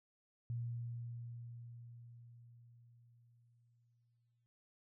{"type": "tone with exponential decay", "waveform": "sine", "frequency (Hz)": 118.4, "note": "A#2", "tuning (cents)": 27, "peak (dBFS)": -37, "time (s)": [0.5, 4.46], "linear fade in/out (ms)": 0, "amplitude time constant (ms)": 860, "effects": []}